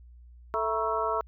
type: harmonic tone with a mistuned harmonic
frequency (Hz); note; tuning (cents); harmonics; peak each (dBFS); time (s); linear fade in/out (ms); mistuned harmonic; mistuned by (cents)
220.4; A3; +3; 2 / 3 / 4 / 5 / 6; -32 / -32 / -32 / -32 / -32; 0.54-1.21; 0; 4; +130
effects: added 60 Hz sine -48 dBFS peak until 1.27 s